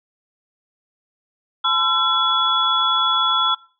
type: tone cluster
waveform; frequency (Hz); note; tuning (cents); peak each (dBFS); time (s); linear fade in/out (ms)
sine; 869 / 1019 / 1347 / 3392; A5 / C6 / E6 / G#7; -22 / -46 / +37 / +36; -28 / -24 / -19 / -19; 1.64-3.55; 10
effects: noise-tail reverb RT60 0.4 s tail -21 dB re dry